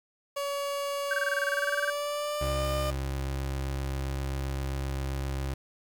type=tone with pitch glide; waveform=30% pulse; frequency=565 to 602.1 Hz; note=C#5 to D5; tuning=+33 to +43 cents; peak=-27 dBFS; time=0.36-2.91 s; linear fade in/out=10 ms; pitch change=+110 cents; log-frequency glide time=1.47-2.65 s
type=tone bursts; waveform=sine; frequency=1568 Hz; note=G6; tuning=in tune; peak=-25 dBFS; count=16; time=1.11-1.9 s; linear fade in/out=2 ms; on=25 ms; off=26 ms
type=tone; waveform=30% pulse; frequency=67.6 Hz; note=C#2; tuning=43 cents flat; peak=-27 dBFS; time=2.41-5.54 s; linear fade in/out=5 ms
effects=9-bit